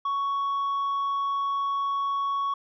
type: tone with tanh clipping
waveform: triangle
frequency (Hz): 1114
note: C#6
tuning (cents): +8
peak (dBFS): -25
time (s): 0.05-2.54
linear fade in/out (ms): 5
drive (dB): 7
effects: none